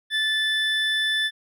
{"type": "tone pair together", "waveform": "triangle", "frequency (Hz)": [1750, 3500], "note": ["A6", "A7"], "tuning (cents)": [-10, -10], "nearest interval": "octave", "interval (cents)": 1200, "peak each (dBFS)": -22, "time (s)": [0.1, 1.31], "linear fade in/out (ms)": 50, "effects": []}